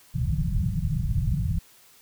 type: low-pass noise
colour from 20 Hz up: white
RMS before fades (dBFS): -25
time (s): 0.14-1.59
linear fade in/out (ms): 10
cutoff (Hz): 180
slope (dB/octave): 96
effects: white hiss -55 dBFS RMS until 2.01 s